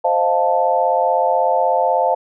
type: chord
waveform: sine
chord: F dominant seventh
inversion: second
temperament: equal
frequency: 523.3 / 622.3 / 698.5 / 880 Hz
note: C5 / Eb5 / F5 / A5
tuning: 0 / 0 / 0 / 0 cents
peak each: -19 / -21 / -18 / -18 dBFS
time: 0.04-2.15 s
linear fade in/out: 10 ms
effects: none